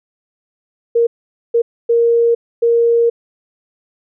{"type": "tone bursts at uneven times", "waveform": "sine", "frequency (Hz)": 467.3, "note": "A#4", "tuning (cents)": 4, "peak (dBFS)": -9, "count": 4, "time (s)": [[0.95, 1.07], [1.54, 1.62], [1.89, 2.35], [2.62, 3.1]], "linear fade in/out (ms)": 10, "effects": []}